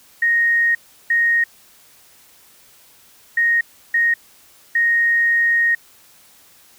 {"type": "tone bursts at uneven times", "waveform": "sine", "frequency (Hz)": 1864.7, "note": "A#6", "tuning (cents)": 0, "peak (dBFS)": -13, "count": 5, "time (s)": [[0.22, 0.75], [1.1, 1.44], [3.37, 3.61], [3.94, 4.14], [4.75, 5.75]], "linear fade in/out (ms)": 5, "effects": ["white hiss -50 dBFS RMS until 6.78 s"]}